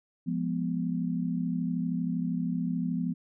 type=chord; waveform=sine; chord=F diminished; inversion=none; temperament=equal; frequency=174.61 / 207.7 / 246.9 Hz; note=F3 / Ab3 / Cb4; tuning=0 / 0 / 0 cents; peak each=-30 / -36 / -31 dBFS; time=0.26-3.14 s; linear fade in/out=20 ms; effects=none